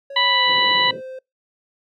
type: tone with pitch glide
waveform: triangle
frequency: 554.4 to 520.3 Hz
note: C#5 to C5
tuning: 0 to -10 cents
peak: -29 dBFS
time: 0.1-1.19 s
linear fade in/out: 5 ms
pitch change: -110 cents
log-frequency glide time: 0.28-0.44 s
type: harmonic tone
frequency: 987.8 Hz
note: B5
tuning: in tune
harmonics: 1 / 2 / 3 / 4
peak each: -20 / -20 / -20 / -20 dBFS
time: 0.16-0.91 s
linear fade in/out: 5 ms
type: band-pass noise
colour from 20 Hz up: white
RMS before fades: -36 dBFS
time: 0.45-1.02 s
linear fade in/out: 50 ms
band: 110 to 580 Hz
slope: 96 dB/octave
effects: noise-tail reverb RT60 0.2 s tail -26 dB re dry